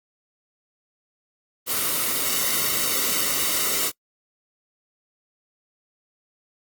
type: noise with comb filter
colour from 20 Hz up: white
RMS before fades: -23 dBFS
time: 1.66-3.92 s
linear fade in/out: 50 ms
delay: 1.2 ms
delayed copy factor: -0.6
effects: noise-tail reverb RT60 0.1 s tail -24 dB re dry + Opus 24 kbps